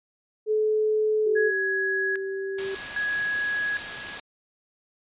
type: tone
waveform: sine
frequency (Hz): 430.5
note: A4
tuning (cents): -38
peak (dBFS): -20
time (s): 0.46-1.52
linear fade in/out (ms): 50
type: tone with pitch glide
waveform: sine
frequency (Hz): 385.7 to 388.6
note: G4 to G4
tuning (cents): -28 to -15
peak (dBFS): -28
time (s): 1.26-2.75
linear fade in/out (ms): 5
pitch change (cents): +13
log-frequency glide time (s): 2.01-2.48
type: tone with tremolo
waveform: sine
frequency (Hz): 1670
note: G#6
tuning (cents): +9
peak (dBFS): -24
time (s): 1.35-4.19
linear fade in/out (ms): 20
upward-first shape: square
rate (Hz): 0.62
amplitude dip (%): 80
type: noise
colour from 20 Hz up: white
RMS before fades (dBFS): -34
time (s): 2.58-4.2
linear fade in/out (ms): 5
effects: resampled to 8000 Hz